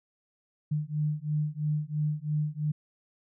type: beating tone pair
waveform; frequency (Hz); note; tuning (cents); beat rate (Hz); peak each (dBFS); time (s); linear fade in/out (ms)
sine; 149.5 / 152.5; D3 / D#3; +31 / -34; 3; -30 / -30; 0.71-2.72; 10
effects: none